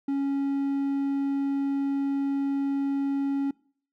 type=tone; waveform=triangle; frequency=277.2 Hz; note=C#4; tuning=in tune; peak=-22 dBFS; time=0.08-3.51 s; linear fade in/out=5 ms; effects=noise-tail reverb RT60 0.5 s tail -23 dB re dry